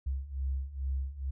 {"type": "beating tone pair", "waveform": "sine", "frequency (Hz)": [65.8, 68.1], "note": ["C2", "C#2"], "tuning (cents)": [10, -30], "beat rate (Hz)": 2.3, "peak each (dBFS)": [-36, -33], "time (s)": [0.06, 1.31], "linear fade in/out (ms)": 10, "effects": []}